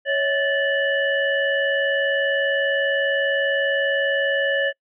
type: ring-modulated tone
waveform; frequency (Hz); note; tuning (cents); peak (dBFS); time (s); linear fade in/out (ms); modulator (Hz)
square; 595; D5; +22; -16; 0.05-4.73; 50; 1150
effects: noise-tail reverb RT60 0.1 s tail -25 dB re dry + resampled to 8000 Hz